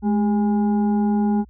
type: tone with frequency modulation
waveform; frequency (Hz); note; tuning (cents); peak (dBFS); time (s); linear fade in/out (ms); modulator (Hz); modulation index
sine; 210.7; G#3; +25; -16; 0.02-1.45; 50; 612; 0.5
effects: added 60 Hz sine -45 dBFS peak until 1.49 s